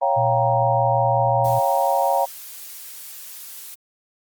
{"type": "chord", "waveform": "sine", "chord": "G half-diminished seventh", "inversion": "second", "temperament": "equal with one note detuned", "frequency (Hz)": [554.4, 698.5, 784, 936.6], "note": ["Db5", "F5", "G5", "Bb5"], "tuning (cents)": [0, 0, 0, 8], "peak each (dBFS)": -22, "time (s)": [0.01, 2.26], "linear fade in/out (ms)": 20}
{"type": "tone", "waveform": "sine", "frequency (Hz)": 120.3, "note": "B2", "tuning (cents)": -45, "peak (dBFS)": -23, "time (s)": [0.16, 1.6], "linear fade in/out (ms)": 20}
{"type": "noise", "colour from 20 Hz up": "blue", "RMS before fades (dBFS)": -37, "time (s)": [1.44, 3.75], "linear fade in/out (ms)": 10}
{"effects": ["Opus 32 kbps"]}